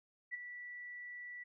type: tone with ADSR envelope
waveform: sine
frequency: 1958 Hz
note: B6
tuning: 15 cents flat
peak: -36 dBFS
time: 0.31-1.44 s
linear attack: 31 ms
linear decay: 17 ms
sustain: -9 dB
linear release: 14 ms
effects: none